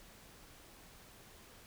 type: silence
effects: pink hiss -58 dBFS RMS until 1.66 s